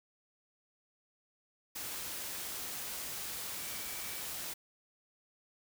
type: tone in noise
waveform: sine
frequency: 2300 Hz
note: D7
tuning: 37 cents flat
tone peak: -52 dBFS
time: 3.6-4.22 s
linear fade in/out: 10 ms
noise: white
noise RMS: -41 dBFS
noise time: 1.75-4.54 s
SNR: -14 dB
effects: none